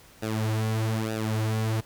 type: tone with flanger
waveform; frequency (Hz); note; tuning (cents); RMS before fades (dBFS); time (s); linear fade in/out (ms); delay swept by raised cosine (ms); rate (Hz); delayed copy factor
sawtooth; 110; A2; 0; -27; 0.22-1.81; 10; 0.92 to 5.92; 1.1; -0.85
effects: pink hiss -53 dBFS RMS until 1.85 s